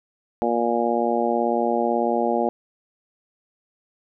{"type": "harmonic tone", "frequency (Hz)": 118.1, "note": "A#2", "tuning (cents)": 23, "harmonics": [2, 3, 4, 5, 6, 7], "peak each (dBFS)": [-26, -26, -26, -26, -26, -26], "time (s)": [0.42, 2.49], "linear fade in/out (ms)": 0, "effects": []}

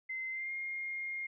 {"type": "tone with pitch glide", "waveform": "sine", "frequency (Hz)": [2066, 2129], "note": ["C7", "C7"], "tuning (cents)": [-22, 30], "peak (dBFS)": -36, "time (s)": [0.09, 1.27], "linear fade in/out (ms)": 10, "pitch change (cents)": 52, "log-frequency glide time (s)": [0.31, 0.52], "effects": []}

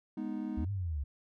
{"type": "chord", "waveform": "triangle", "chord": "G# minor", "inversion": "none", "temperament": "equal", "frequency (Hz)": [207.7, 246.9, 311.1], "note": ["G#3", "B3", "D#4"], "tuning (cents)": [0, 0, 0], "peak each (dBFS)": -37, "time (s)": [0.17, 0.65], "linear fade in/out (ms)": 5}
{"type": "linear two-way sweep", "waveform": "sine", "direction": "up then down", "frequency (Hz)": [66.1, 102.9, 66.1], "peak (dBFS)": -32, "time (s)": [0.57, 1.04], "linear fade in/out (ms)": 10, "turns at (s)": 0.71}
{"effects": []}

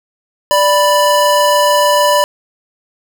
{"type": "tone pair together", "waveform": "square", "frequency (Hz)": [587.3, 987.7], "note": ["D5", "B5"], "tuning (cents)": [0, 0], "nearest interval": "major sixth", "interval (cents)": 900, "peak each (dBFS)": -12, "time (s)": [0.51, 2.24], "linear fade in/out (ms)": 0, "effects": []}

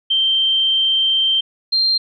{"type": "tone pair in turn", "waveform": "sine", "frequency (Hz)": [3136, 4177], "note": ["G7", "C8"], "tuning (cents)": [0, -4], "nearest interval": "perfect fourth", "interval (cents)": 496, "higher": "second", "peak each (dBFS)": -13, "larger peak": "neither", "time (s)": [[0.1, 1.41], [1.72, 1.98]], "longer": "first", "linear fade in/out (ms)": 10, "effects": []}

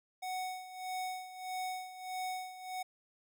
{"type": "tone with tremolo", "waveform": "square", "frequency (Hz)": 742, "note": "F#5", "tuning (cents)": 5, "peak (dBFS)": -36, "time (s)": [0.22, 2.83], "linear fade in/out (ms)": 10, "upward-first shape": "sine", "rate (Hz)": 1.6, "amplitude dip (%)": 75, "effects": []}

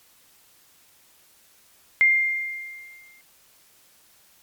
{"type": "tone with exponential decay", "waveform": "sine", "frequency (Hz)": 2108, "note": "C7", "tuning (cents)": 12, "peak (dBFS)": -12, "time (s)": [2.01, 3.21], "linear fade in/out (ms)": 0, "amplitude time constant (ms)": 260, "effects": ["white hiss -57 dBFS RMS until 4.42 s", "MP3 96 kbps"]}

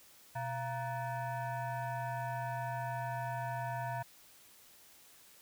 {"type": "tone with frequency modulation", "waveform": "sine", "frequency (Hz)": 124.5, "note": "B2", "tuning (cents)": 14, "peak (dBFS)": -35, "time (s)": [0.35, 4.03], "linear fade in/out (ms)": 10, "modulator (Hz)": 812, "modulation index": 1.4, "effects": ["white hiss -60 dBFS RMS until 5.41 s"]}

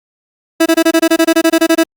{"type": "tone bursts", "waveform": "30% pulse", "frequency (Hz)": 327.4, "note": "E4", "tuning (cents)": -12, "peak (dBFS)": -4, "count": 15, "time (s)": [0.6, 1.836], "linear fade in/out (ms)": 10, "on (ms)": 60, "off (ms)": 24, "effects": ["Opus 48 kbps"]}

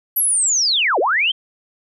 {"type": "linear two-way sweep", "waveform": "sine", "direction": "down then up", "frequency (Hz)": [11840, 331.5, 3232], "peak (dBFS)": -14, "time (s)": [0.16, 1.32], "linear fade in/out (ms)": 10, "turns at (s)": 0.99, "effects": []}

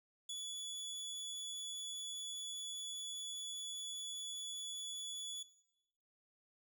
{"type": "tone", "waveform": "25% pulse", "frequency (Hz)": 3419, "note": "G#7", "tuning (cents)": 50, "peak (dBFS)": -38, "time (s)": [0.29, 5.43], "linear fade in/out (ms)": 5, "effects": ["noise-tail reverb RT60 1.0 s tail -20 dB re dry"]}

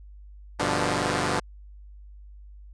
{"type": "chord", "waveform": "5% pulse", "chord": "G dominant seventh", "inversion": "none", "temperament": "equal", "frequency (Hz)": [98, 123.47, 146.83, 174.61], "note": ["G2", "B2", "D3", "F3"], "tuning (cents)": [0, 0, 0, 0], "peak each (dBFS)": -18, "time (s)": [0.59, 1.4], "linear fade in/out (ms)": 10, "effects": ["added 50 Hz sine -43 dBFS peak until 2.73 s", "resampled to 22050 Hz"]}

